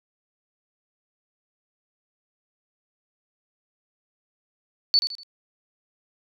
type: tone with echo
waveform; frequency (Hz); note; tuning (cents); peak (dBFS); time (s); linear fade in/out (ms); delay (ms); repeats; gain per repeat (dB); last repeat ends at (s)
sine; 4477; C#8; +16; -14; 4.94-4.99; 0; 81; 3; -9; 5.233
effects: none